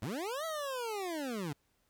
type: linear two-way sweep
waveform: 25% pulse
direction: up then down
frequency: 85.9 to 659.3 to 135.3 Hz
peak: -32 dBFS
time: 0.02-1.53 s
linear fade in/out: 5 ms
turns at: 0.45 s
effects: pink hiss -75 dBFS RMS until 1.89 s